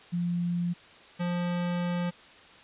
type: tone pair in turn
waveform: sine / square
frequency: 174 / 175.51 Hz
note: F3 / F3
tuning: -6 / +9 cents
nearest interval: unison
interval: 15 cents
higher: second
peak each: -26 / -28 dBFS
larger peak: first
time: 0.12-0.74 / 1.19-2.11 s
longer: second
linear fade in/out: 20 ms
effects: white hiss -52 dBFS RMS until 2.63 s + resampled to 8000 Hz